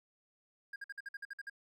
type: tone bursts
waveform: triangle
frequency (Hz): 1620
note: G#6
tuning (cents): -43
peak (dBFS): -39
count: 10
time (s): 0.73-1.498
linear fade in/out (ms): 5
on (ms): 30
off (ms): 52
effects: none